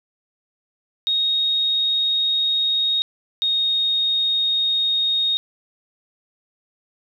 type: tone pair in turn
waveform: sine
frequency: 3739 / 3722 Hz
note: A#7 / A#7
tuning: +4 / -3 cents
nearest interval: unison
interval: 7 cents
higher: first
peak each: -17 dBFS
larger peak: neither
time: 1.07-3.02 / 3.42-5.37 s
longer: neither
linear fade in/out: 0 ms
effects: 9-bit